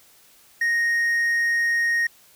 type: tone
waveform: triangle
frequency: 1864.7 Hz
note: A#6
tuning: in tune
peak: -17 dBFS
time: 0.61-2.07 s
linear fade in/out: 5 ms
effects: white hiss -54 dBFS RMS until 2.35 s